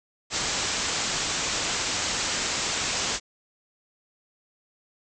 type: low-pass noise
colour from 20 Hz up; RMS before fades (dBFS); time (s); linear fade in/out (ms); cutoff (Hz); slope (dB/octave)
white; -28; 0.3-3.2; 50; 7800; 96
effects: none